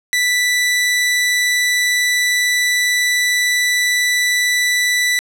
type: tone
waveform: sawtooth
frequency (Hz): 1975.5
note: B6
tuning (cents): 0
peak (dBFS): -10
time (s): 0.13-5.19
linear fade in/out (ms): 0
effects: low-pass 12000 Hz 12 dB/octave